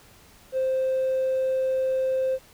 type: tone with hard clipping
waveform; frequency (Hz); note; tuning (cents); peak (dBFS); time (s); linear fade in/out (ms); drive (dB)
sine; 523.3; C5; 0; -22; 0.52-2.39; 50; 1
effects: pink hiss -53 dBFS RMS until 2.53 s